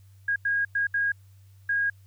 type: tone bursts at uneven times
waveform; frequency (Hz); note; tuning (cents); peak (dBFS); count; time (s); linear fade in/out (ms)
sine; 1635; G#6; -28; -22; 5; 0.28-0.36 / 0.45-0.65 / 0.75-0.87 / 0.94-1.12 / 1.69-1.9; 5
effects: added 97 Hz sine -50 dBFS peak until 2.06 s + white hiss -67 dBFS RMS until 2.06 s